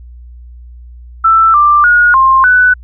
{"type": "tone with pitch steps", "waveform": "sine", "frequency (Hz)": [1328, 1182, 1444, 1059, 1492], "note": ["E6", "D6", "F#6", "C6", "F#6"], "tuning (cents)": [12, 11, -43, 21, 14], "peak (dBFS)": -4, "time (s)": [1.24, 2.74], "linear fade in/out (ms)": 10, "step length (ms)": 300, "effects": ["added 60 Hz sine -30 dBFS peak until 2.83 s"]}